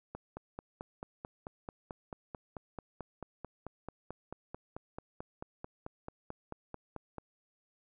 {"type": "click train", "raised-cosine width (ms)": 1, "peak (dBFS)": -27, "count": 33, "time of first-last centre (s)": [0.15, 7.183], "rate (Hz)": 4.55, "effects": []}